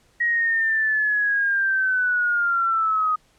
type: linear sweep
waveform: sine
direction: down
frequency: 1900 to 1244.5 Hz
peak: -18 dBFS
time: 0.2-3.16 s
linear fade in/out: 10 ms
effects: pink hiss -60 dBFS RMS until 3.38 s + low-pass 10000 Hz 12 dB/octave